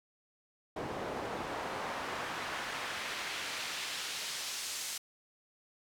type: noise with band-pass filter sweep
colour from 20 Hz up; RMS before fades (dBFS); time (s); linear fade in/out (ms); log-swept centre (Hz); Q
pink; -39; 0.76-4.98; 5; 490 to 6800; 0.79
effects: none